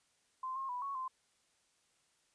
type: tone with pitch steps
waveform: sine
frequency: 1038 / 1073 / 987 / 1109 / 1038 Hz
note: C6 / C6 / B5 / C#6 / C6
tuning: -14 / +43 / -1 / 0 / -14 cents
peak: -37 dBFS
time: 0.43-1.08 s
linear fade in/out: 5 ms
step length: 130 ms
effects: white hiss -74 dBFS RMS until 2.34 s + resampled to 22050 Hz